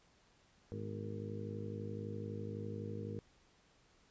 harmonic tone with a mistuned harmonic, 51.91 Hz, G#1, in tune, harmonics 2 / 3 / 4 / 5 / 6 / 7 / 8 / 9, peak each -44 / -52 / -47 / -53 / -52 / -54 / -51 / -48 dBFS, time 0.72-3.19 s, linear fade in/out 0 ms, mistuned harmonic 5, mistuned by -70 cents, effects pink hiss -69 dBFS RMS until 4.1 s + resampled to 16000 Hz

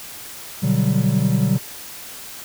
triangle chord, G major seventh, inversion first, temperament equal, 123.47 / 146.83 / 185 / 196 Hz, B2 / D3 / F#3 / G3, 0 / 0 / 0 / 0 cents, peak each -19 dBFS, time 0.62-1.59 s, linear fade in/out 20 ms, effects white hiss -36 dBFS RMS until 2.44 s

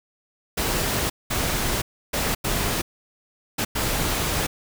pink noise bursts at uneven times, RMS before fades -24 dBFS, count 6, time 0.57-1.1 / 1.3-1.82 / 2.13-2.35 / 2.44-2.82 / 3.58-3.65 / 3.75-4.47 s, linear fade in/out 10 ms, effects none

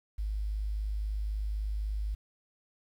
sine tone with quantisation, 51.91 Hz, G#1, in tune, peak -30 dBFS, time 0.18-2.15 s, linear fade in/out 10 ms, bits 10, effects none

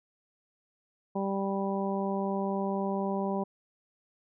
harmonic tone, 196 Hz, G3, in tune, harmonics 1 / 2 / 3 / 4 / 5, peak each -31 / -34 / -36 / -37 / -38 dBFS, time 1.15-3.44 s, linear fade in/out 10 ms, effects none

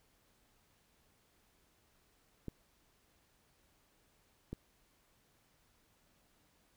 clicks, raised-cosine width 3 ms, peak -28 dBFS, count 2, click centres 2.483 / 4.53 s, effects pink hiss -72 dBFS RMS until 6.76 s

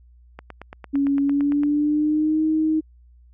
click train, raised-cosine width 0.5 ms, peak -21 dBFS, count 12, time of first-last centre 0.39-1.634 s, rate 8.84 Hz
sine tone with pitch glide, 279.5 to 313.7 Hz, C#4 to D#4, +14 to +14 cents, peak -17 dBFS, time 0.93-2.81 s, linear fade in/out 20 ms, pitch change +200 cents, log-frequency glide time 1.21-2.43 s
effects added 60 Hz sine -48 dBFS peak until 3.33 s

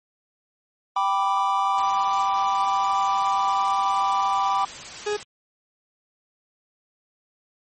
triangle chord, G major, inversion none, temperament equal, 784 / 987.8 / 1174.7 Hz, G5 / B5 / D6, 0 / 0 / 0 cents, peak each -22 dBFS, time 0.96-4.65 s, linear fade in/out 5 ms
white noise, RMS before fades -37 dBFS, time 1.78-5.23 s, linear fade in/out 0 ms
40% pulse tone, 416.9 Hz, G#4, 7 cents sharp, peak -22 dBFS, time 5.06-5.17 s, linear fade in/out 10 ms
effects MP3 32 kbps

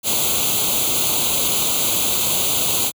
white noise with comb filter, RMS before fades -19 dBFS, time 0.03-2.92 s, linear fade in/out 50 ms, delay 0.28 ms, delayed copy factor +0.9, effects high-pass 60 Hz 12 dB/octave

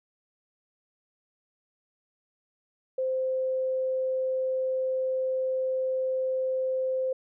sine tone, 520 Hz, C5, 11 cents flat, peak -25 dBFS, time 2.98-7.13 s, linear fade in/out 5 ms, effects none

